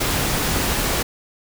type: noise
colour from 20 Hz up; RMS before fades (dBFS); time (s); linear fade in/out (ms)
pink; -21; 0-1.03; 10
effects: none